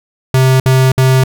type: tone bursts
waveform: square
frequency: 130.81 Hz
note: C3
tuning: in tune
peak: -7 dBFS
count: 3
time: 0.34-1.238 s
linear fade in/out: 2 ms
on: 260 ms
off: 59 ms
effects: none